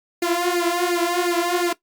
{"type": "tone with flanger", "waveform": "sawtooth", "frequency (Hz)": 349.2, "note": "F4", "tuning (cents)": 0, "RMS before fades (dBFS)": -21, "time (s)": [0.22, 1.73], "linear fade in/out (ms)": 5, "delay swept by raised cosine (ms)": [0.42, 4.72], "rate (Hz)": 2.8, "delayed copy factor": 0.85, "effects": ["noise-tail reverb RT60 0.1 s tail -17 dB re dry", "Opus 48 kbps"]}